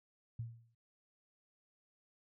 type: tone with exponential decay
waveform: sine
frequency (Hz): 115.7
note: A#2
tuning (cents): -13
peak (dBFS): -36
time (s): 0.39-0.75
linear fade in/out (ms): 5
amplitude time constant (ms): 77
effects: none